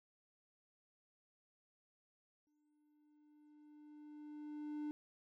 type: tone with exponential growth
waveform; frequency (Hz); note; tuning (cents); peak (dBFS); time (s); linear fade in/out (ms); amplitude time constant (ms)
triangle; 298.8; D4; +30; -37; 2.47-4.91; 0; 530
effects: none